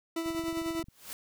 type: tone with tremolo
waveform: 40% pulse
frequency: 329.6 Hz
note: E4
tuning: in tune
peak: -28 dBFS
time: 0.16-0.83 s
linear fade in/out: 5 ms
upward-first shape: triangle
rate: 10 Hz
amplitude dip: 55%
type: click train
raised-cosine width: 5 ms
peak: -36 dBFS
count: 15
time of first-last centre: 0.26-0.885 s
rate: 22.4 Hz
type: noise with exponential growth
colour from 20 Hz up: white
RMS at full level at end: -38 dBFS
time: 0.85-1.13 s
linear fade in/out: 0 ms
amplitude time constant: 59 ms
effects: none